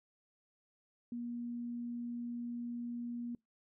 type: tone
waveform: sine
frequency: 238.7 Hz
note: A#3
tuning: 41 cents sharp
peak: -38 dBFS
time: 1.12-3.35 s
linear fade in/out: 2 ms
effects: noise-tail reverb RT60 0.2 s tail -26 dB re dry